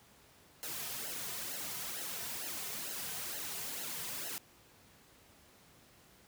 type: noise with flanger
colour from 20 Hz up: white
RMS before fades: -41 dBFS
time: 0.63-4.38 s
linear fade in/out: 0 ms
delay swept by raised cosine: 0.84 to 3.64 ms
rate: 2.2 Hz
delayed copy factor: -0.75
effects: pink hiss -62 dBFS RMS until 6.27 s + high-pass 60 Hz 12 dB/octave